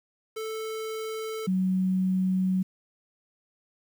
square / sine tone pair in turn, 439.8 / 186.63 Hz, A4 / F#3, -1 / +15 cents, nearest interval octave + minor third, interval 1484 cents, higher first, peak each -32 / -22 dBFS, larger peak second, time 0.36-1.47 / 1.47-2.63 s, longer second, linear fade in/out 10 ms, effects 9-bit

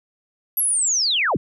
sine linear sweep, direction down, 11730 to 58.27 Hz, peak -17 dBFS, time 0.57-1.37 s, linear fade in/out 5 ms, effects none

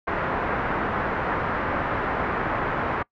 white low-pass noise, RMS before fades -26 dBFS, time 0.07-3.03 s, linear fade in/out 10 ms, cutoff 1600 Hz, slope 24 dB/octave, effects noise-tail reverb RT60 0.1 s tail -24 dB re dry

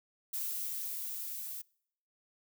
violet noise with level ramp, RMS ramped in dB -36 to -42 dBFS, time 0.33-1.62 s, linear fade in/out 10 ms, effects noise-tail reverb RT60 0.7 s tail -26 dB re dry

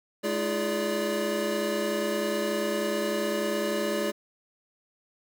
square tone cluster, 212.3 / 312.2 / 342.3 / 415.7 / 580 Hz, G#3 / D#4 / F4 / G#4 / D5, +38 / +6 / -35 / +2 / -22 cents, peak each -34 / -39 / -34 / -33 / -31 dBFS, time 0.23-4.12 s, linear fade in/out 20 ms, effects 10-bit

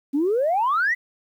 sine exponential sweep, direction up, 267.2 to 2042 Hz, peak -17 dBFS, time 0.13-0.95 s, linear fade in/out 20 ms, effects tanh soft clip ceiling -14 dBFS + 9-bit

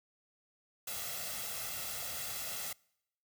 white noise with comb filter, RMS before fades -40 dBFS, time 0.87-2.73 s, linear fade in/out 5 ms, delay 1.5 ms, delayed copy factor +0.65, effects noise-tail reverb RT60 0.8 s tail -26 dB re dry + high-pass 60 Hz 12 dB/octave

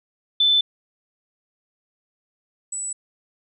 sine tone pair in turn, 3520 / 7902 Hz, A7 / B8, 0 / 0 cents, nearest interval octave + major second, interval 1400 cents, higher second, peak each -14 / -26 dBFS, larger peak first, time 0.4-0.61 / 2.72-2.93 s, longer neither, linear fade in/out 5 ms, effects none

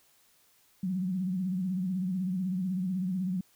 sine tone with vibrato, 185 Hz, F#3, in tune, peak -28 dBFS, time 0.83-3.41 s, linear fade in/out 5 ms, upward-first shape sine, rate 16 Hz, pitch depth 86 cents each way, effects white hiss -65 dBFS RMS until 3.55 s

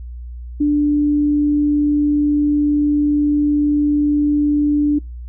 sine tone, 293.7 Hz, D4, in tune, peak -12 dBFS, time 0.6-4.99 s, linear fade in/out 10 ms, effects noise-tail reverb RT60 0.2 s tail -26 dB re dry + added 60 Hz sine -28 dBFS peak until 5.28 s

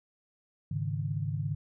sine chord, Ab suspended fourth, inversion none, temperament just, 103.83 / 138.43 / 155.74 Hz, Ab2 / Db3 / Eb3, 0 / -2 / +2 cents, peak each -34 dBFS, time 0.71-1.55 s, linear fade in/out 5 ms, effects none

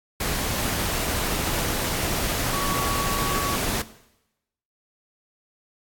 sine tone in noise, 1127 Hz, C#6, 28 cents sharp, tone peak -27 dBFS, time 2.53-3.56 s, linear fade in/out 5 ms, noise pink, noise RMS -26 dBFS, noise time 0.2-3.82 s, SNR -4 dB, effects noise-tail reverb RT60 0.9 s tail -17 dB re dry + AAC 64 kbps

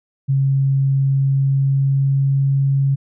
sine tone with pitch glide, 136.3 to 137.41 Hz, C#3 to C#3, -29 to -15 cents, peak -13 dBFS, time 0.28-2.96 s, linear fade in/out 20 ms, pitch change +14 cents, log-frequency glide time 1.03-2.54 s, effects none

